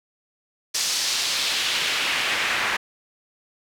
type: noise with band-pass filter sweep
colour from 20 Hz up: pink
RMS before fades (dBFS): -24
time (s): 0.74-2.77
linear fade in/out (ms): 10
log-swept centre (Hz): 5700 to 1800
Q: 1.4
effects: none